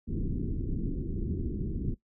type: low-pass noise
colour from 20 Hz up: pink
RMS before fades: -32 dBFS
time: 0.07-1.95 s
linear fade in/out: 20 ms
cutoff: 370 Hz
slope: 48 dB/octave
effects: noise-tail reverb RT60 0.1 s tail -17 dB re dry